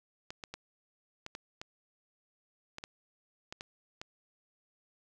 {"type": "clicks", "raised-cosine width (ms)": 0.2, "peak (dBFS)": -24, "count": 11, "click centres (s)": [0.305, 0.438, 0.54, 1.264, 1.351, 1.615, 2.784, 2.839, 3.525, 3.609, 4.015], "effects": []}